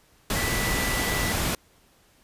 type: tone in noise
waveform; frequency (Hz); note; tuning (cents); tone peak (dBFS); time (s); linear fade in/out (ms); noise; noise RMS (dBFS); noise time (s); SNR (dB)
sine; 1975.5; B6; 0; -30; 0.36-1.32; 2; pink; -26; 0.3-1.55; -7
effects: pink hiss -60 dBFS RMS until 2.23 s + resampled to 32000 Hz